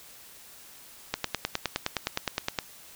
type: click train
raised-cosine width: 0.2 ms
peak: -9 dBFS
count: 15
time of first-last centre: 1.14-2.588 s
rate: 9.67 Hz
effects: white hiss -50 dBFS RMS until 2.95 s